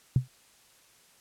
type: tone with exponential decay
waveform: sine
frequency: 128 Hz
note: C3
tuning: 38 cents flat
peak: -15 dBFS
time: 0.16-0.28 s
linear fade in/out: 2 ms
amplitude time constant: 24 ms
effects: white hiss -60 dBFS RMS until 1.2 s + low-pass 11000 Hz 12 dB/octave